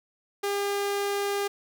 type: tone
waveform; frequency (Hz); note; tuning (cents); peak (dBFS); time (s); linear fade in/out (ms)
sawtooth; 402.8; G4; +47; -22; 0.43-1.48; 10
effects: none